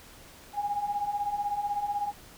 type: beating tone pair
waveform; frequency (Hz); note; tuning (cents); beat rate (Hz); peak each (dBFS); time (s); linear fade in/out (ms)
sine; 807 / 823; G#5 / G#5; -50 / -16; 16; -34 / -29; 0.53-2.13; 50
effects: pink hiss -51 dBFS RMS until 2.37 s